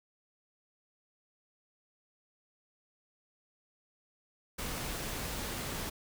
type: noise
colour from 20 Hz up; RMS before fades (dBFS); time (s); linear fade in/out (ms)
pink; -38; 4.58-5.9; 10
effects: none